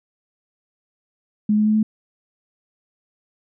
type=tone with pitch steps; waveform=sine; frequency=210.9 / 212.7 / 214.6 / 216.5 Hz; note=G#3 / G#3 / A3 / A3; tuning=+27 / +42 / -43 / -28 cents; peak=-14 dBFS; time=1.49-1.83 s; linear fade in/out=5 ms; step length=85 ms; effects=none